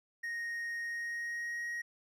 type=tone with pitch glide; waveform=triangle; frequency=1864.7 to 1887.5 Hz; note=A#6 to A#6; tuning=0 to +21 cents; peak=-34 dBFS; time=0.23-1.82 s; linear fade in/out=10 ms; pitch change=+21 cents; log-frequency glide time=0.81-1.67 s; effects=none